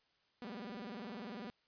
sawtooth tone with vibrato, 220 Hz, A3, in tune, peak -40 dBFS, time 0.42-1.5 s, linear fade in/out 0 ms, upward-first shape square, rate 20 Hz, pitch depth 190 cents each way, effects white hiss -75 dBFS RMS until 1.67 s + resampled to 11025 Hz

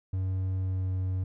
triangle tone with pitch glide, 94 to 93.19 Hz, F#2 to F#2, +28 to +13 cents, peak -25 dBFS, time 0.13-1.24 s, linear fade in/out 5 ms, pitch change -15 cents, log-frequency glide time 0.58-0.92 s, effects none

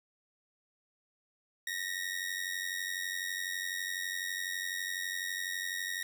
sawtooth ring-modulated tone, 1878 Hz, A#6, 12 cents sharp, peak -28 dBFS, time 1.67-6.03 s, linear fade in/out 0 ms, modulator 46 Hz, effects none

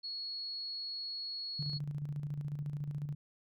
sine tone, 4343 Hz, C#8, 36 cents flat, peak -38 dBFS, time 0.03-1.79 s, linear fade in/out 20 ms
sine tone with tremolo, 145.8 Hz, D3, 12 cents flat, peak -34 dBFS, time 1.59-3.15 s, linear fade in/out 5 ms, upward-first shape square, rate 14 Hz, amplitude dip 50%
effects none

